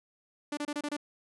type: tone bursts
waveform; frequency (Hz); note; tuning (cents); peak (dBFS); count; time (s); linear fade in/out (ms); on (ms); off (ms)
sawtooth; 293.7; D4; 0; -28; 6; 0.52-0.967; 5; 52; 27
effects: resampled to 24000 Hz